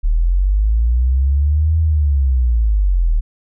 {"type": "linear two-way sweep", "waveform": "sine", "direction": "up then down", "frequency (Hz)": [37, 81.2, 37], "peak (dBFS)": -11, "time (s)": [0.03, 3.21], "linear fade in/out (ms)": 20, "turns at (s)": 1.79, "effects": []}